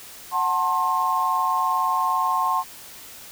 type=chord; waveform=sine; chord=F# diminished; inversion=none; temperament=just; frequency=740 / 888 / 1065.6 Hz; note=F#5 / A5 / C6; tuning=0 / +16 / +31 cents; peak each=-27 / -25 / -21 dBFS; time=0.31-2.64 s; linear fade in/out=50 ms; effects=white hiss -42 dBFS RMS until 3.31 s